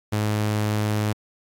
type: tone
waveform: sawtooth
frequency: 106 Hz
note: G#2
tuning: 36 cents sharp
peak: -17 dBFS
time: 0.12-1.13 s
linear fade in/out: 10 ms
effects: AAC 64 kbps